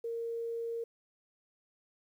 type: tone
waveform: sine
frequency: 462.8 Hz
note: A#4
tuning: 13 cents flat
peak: -34 dBFS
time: 0.04-0.84 s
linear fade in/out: 5 ms
effects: 11-bit